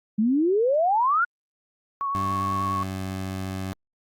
sine exponential sweep, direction up, 204.8 to 1469 Hz, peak -18 dBFS, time 0.18-1.25 s, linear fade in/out 10 ms
sine tone with vibrato, 1108.7 Hz, C#6, in tune, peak -24 dBFS, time 2.01-2.83 s, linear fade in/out 0 ms, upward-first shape triangle, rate 10 Hz, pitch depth 25 cents each way
20% pulse tone with pitch glide, 96.7 to 94.87 Hz, G2 to F#2, -23 to +44 cents, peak -24 dBFS, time 2.15-3.73 s, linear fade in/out 0 ms, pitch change -33 cents, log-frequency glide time 2.72-2.83 s
effects Opus 48 kbps

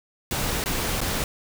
pink noise with dropouts, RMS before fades -26 dBFS, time 0.31-1.24 s, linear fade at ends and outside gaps 1 ms, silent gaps 0.64-0.659 / 1.006-1.014 s, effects none

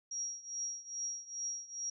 sine tone with tremolo, 5660 Hz, F8, 22 cents sharp, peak -34 dBFS, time 0.11-1.9 s, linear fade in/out 5 ms, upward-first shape triangle, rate 2.4 Hz, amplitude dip 90%, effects none

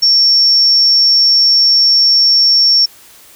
sine tone, 5470 Hz, F8, 37 cents flat, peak -6 dBFS, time 0.02-2.86 s, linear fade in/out 10 ms, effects white hiss -41 dBFS RMS until 3.35 s

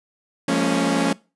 sawtooth chord, Bb minor seventh, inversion second, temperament equal with one note detuned, 174.61 / 207.7 / 228 / 277.2 Hz, F3 / Ab3 / Bb3 / Db4, 0 / 0 / -38 / 0 cents, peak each -21 / -23 / -20 / -17 dBFS, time 0.48-1.13 s, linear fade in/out 5 ms, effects noise-tail reverb RT60 0.3 s tail -22 dB re dry + resampled to 24000 Hz

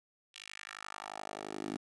10% pulse tone with high-pass filter sweep, 51.5 Hz, G#1, 14 cents flat, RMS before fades -44 dBFS, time 0.34-1.77 s, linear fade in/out 10 ms, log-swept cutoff 3000 to 260 Hz, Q 2.2, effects resampled to 22050 Hz + 10-bit

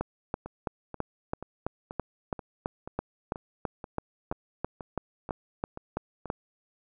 two click trains, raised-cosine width 1 ms, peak -24 / -15 dBFS, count 13 / 20, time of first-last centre 0.46-6.257 / 0.01-6.301 s, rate 2.07 / 3.02 Hz, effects none

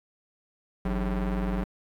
40% pulse ring-modulated tone, 118.3 Hz, A#2, 26 cents sharp, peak -22 dBFS, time 0.85-1.64 s, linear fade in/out 5 ms, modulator 68.8 Hz, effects low-pass 2000 Hz 12 dB/octave + 10-bit

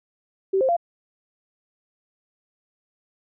sine tone with pitch steps, 385.1 / 526 / 688 Hz, G4 / C5 / F5, -31 / +9 / -26 cents, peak -17 dBFS, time 0.53-0.767 s, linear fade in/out 10 ms, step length 79 ms, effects none

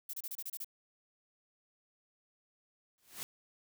violet noise bursts, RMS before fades -41 dBFS, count 8, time 0.09-0.645 s, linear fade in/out 5 ms, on 44 ms, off 29 ms
white noise with exponential growth, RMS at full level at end -39 dBFS, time 2.98-3.23 s, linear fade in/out 0 ms, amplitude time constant 53 ms
effects none

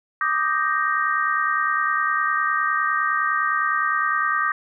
sine chord, Eb major seventh, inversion third, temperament equal, 1174.7 / 1244.5 / 1568 / 1864.7 Hz, D6 / Eb6 / G6 / Bb6, 0 / 0 / 0 / 0 cents, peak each -24 / -24 / -25 / -25 dBFS, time 0.21-4.52 s, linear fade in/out 2 ms, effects none

